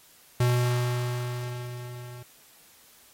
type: tone with level ramp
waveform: square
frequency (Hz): 122.7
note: B2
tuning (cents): -11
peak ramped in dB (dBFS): -20 to -41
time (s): 0.4-2.23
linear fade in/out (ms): 5
effects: white hiss -56 dBFS RMS until 3.13 s + AAC 48 kbps